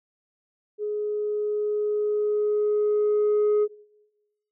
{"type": "tone with level ramp", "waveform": "sine", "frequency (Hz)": 419.5, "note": "G#4", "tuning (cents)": 17, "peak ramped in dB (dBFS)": [-25, -15], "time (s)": [0.78, 3.68], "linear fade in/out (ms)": 50, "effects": ["noise-tail reverb RT60 1.0 s tail -23 dB re dry", "tanh soft clip ceiling -17 dBFS"]}